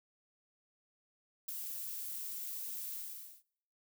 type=noise with ADSR envelope; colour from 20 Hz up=violet; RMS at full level=-36 dBFS; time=1.48-3.43 s; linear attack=11 ms; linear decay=4 ms; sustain=-6 dB; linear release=490 ms; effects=noise-tail reverb RT60 0.7 s tail -24 dB re dry